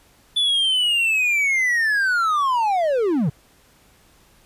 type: linear sweep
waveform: triangle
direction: down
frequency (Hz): 3484 to 126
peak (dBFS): -15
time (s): 0.36-3.3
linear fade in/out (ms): 10
effects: pink hiss -55 dBFS RMS until 4.45 s + resampled to 32000 Hz